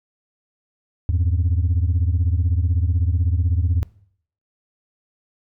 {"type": "beating tone pair", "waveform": "sine", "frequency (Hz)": [81.2, 97.2], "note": ["E2", "G2"], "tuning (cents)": [-26, -14], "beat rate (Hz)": 16, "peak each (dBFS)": [-16, -18], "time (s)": [1.09, 3.83], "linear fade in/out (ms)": 0, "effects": ["noise-tail reverb RT60 0.6 s tail -22 dB re dry", "tanh soft clip ceiling -13 dBFS"]}